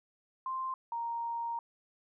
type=tone pair in turn; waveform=sine; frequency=1046.5 / 932.3 Hz; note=C6 / A#5; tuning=0 / 0 cents; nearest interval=major second; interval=200 cents; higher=first; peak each=-33 / -33 dBFS; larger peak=neither; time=0.46-0.74 / 0.92-1.59 s; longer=second; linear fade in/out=2 ms; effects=none